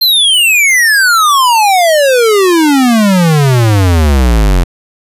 square exponential sweep, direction down, 4235 to 42.28 Hz, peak -6 dBFS, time 0.01-4.64 s, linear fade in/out 10 ms, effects resampled to 32000 Hz

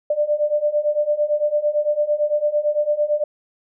sine beating tone pair, 590 / 598.9 Hz, D5 / D5, +8 / +34 cents, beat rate 8.9 Hz, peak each -21 / -19 dBFS, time 0.1-3.24 s, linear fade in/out 5 ms, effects none

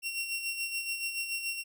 sawtooth tone with tremolo, 2735 Hz, F7, 37 cents flat, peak -27 dBFS, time 0.02-1.64 s, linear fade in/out 50 ms, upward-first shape sine, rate 7 Hz, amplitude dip 55%, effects none

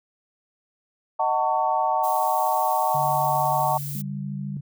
sine chord, D# half-diminished seventh, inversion none, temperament just, 622.3 / 746.7 / 896 / 1120.1 Hz, D#5 / F#5 / A5 / C#6, 0 / +16 / +31 / +18 cents, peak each -28 / -24 / -23 / -28 dBFS, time 1.19-3.78 s, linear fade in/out 10 ms
violet noise, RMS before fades -35 dBFS, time 2.03-4.02 s, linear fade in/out 10 ms
sine tone, 142.6 Hz, C#3, 49 cents sharp, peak -30 dBFS, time 2.94-4.61 s, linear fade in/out 10 ms
sine tone with vibrato, 196.4 Hz, G3, 4 cents sharp, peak -31 dBFS, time 3.95-4.57 s, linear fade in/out 2 ms, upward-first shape square, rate 6.3 Hz, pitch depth 19 cents each way
effects none

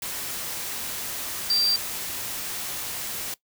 sine tone in noise, 4699 Hz, D8, in tune, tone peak -19 dBFS, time 1.5-1.76 s, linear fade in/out 2 ms, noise white, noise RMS -32 dBFS, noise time 0.02-3.34 s, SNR +10 dB, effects noise-tail reverb RT60 0.1 s tail -19 dB re dry

